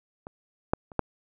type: clicks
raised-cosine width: 1 ms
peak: -25 / -8 / -30 / -9 dBFS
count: 4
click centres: 0.269 / 0.735 / 0.918 / 0.993 s
effects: none